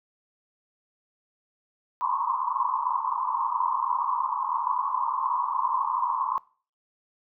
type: band-pass noise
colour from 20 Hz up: pink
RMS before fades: -27 dBFS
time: 2.01-6.38 s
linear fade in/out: 0 ms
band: 940 to 1100 Hz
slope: 96 dB/octave
effects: noise-tail reverb RT60 0.4 s tail -22 dB re dry